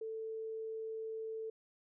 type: tone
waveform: sine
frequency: 443.4 Hz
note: A4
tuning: 13 cents sharp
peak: -39 dBFS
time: 0.01-1.5 s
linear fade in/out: 5 ms
effects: none